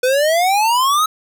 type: exponential sweep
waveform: square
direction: up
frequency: 493.9 to 1300 Hz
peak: -13 dBFS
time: 0.03-1.06 s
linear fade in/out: 5 ms
effects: none